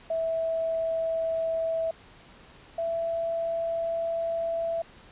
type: tone pair in turn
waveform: sine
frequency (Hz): 654 / 665.8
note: E5 / E5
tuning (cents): -14 / +17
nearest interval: unison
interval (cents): 31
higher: second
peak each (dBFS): -25 / -26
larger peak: first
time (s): 0.1-1.91 / 2.78-4.82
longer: second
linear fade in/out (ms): 5
effects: pink hiss -52 dBFS RMS until 5.11 s + resampled to 8000 Hz